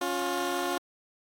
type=tone pair together; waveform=15% pulse; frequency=277.2 / 354.6 Hz; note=C#4 / F4; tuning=0 / +26 cents; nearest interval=major third; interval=426 cents; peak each=-27 / -23 dBFS; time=0.01-0.78 s; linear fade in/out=5 ms; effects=AAC 64 kbps